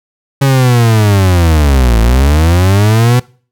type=linear two-way sweep; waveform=40% pulse; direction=down then up; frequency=139.2 to 54.5 to 125.8 Hz; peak=-5 dBFS; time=0.41-3.2 s; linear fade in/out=10 ms; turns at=1.99 s; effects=noise-tail reverb RT60 0.4 s tail -22 dB re dry